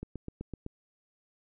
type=click train; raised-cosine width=3 ms; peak=-25 dBFS; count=6; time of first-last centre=0.03-0.664 s; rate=7.89 Hz; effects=none